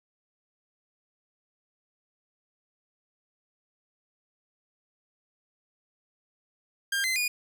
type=tone with pitch steps; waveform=sawtooth; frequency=1602 / 2060 / 2448 Hz; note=G6 / C7 / D#7; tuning=+37 / -28 / -29 cents; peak=-22 dBFS; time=6.92-7.28 s; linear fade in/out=5 ms; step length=120 ms; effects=none